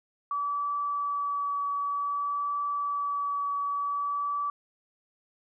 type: tone with vibrato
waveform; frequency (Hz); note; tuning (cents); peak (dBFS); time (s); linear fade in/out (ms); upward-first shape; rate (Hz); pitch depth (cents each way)
sine; 1147; D6; -41; -27; 0.31-4.5; 2; triangle; 0.54; 12
effects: none